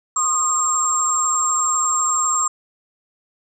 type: tone cluster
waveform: sine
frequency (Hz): 1076 / 1232 / 7490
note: C6 / D#6 / A#8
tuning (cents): +48 / -17 / +7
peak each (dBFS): -25 / -22 / -18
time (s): 0.16-2.48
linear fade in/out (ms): 5
effects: none